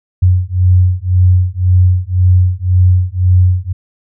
sine beating tone pair, 90.2 / 92.1 Hz, F#2 / F#2, -44 / -7 cents, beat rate 1.9 Hz, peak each -10 dBFS, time 0.22-3.73 s, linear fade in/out 10 ms, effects none

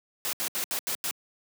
white noise bursts at uneven times, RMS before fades -30 dBFS, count 6, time 0.25-0.33 / 0.4-0.48 / 0.55-0.64 / 0.71-0.79 / 0.87-0.95 / 1.04-1.11 s, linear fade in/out 0 ms, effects high-pass 200 Hz 12 dB/octave

